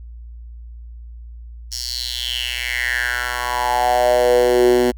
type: tone with high-pass filter sweep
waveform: 10% pulse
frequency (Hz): 123.2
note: B2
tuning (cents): -4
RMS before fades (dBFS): -18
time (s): 1.71-4.92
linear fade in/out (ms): 20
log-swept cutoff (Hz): 5400 to 290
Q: 5.4
effects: added 58 Hz sine -33 dBFS peak until 4.97 s